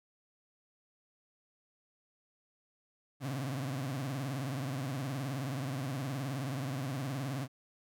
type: tone with vibrato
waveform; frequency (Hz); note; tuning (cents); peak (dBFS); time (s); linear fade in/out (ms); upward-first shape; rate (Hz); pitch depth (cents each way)
30% pulse; 134.4; C3; +47; -32; 3.2-7.48; 50; triangle; 19; 190
effects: none